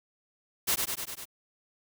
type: noise with echo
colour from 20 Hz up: white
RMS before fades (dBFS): -26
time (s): 0.67-0.76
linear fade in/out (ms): 20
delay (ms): 99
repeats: 5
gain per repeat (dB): -3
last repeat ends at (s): 1.255
effects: none